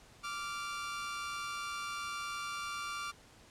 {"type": "tone pair together", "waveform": "sawtooth", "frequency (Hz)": [1169, 1390.2], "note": ["D6", "F6"], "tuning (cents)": [-8, -8], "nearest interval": "minor third", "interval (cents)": 300, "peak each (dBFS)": [-36, -38], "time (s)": [0.23, 3.12], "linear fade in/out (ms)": 20, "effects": ["pink hiss -59 dBFS RMS until 3.5 s", "low-pass 9000 Hz 12 dB/octave"]}